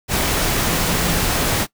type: tone in noise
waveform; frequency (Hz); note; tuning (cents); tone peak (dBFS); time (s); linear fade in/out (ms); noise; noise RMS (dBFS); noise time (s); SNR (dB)
sine; 171.6; F3; -30; -26; 0.63-1.26; 50; pink; -19; 0.08-1.67; -10
effects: noise-tail reverb RT60 0.1 s tail -20 dB re dry